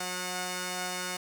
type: tone pair together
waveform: 5% pulse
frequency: 181.42 / 728 Hz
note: F#3 / F#5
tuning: -34 / -28 cents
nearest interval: 2 octaves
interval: 2406 cents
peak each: -24 dBFS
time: 0-1.17 s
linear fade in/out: 5 ms
effects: none